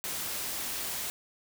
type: noise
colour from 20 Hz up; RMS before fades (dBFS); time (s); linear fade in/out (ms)
white; -35; 0.04-1.1; 0
effects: none